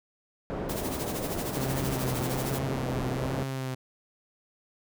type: low-pass noise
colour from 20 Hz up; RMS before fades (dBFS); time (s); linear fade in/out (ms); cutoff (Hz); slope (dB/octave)
white; -33; 0.5-3.43; 0; 530; 12
type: noise with tremolo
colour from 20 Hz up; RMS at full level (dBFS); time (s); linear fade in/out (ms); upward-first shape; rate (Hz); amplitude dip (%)
white; -36; 0.69-2.59; 5; sine; 13; 65
type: tone with vibrato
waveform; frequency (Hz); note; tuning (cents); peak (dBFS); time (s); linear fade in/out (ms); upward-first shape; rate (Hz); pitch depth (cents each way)
sawtooth; 130.81; C3; 0; -27; 1.56-3.75; 10; triangle; 1.2; 53
effects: none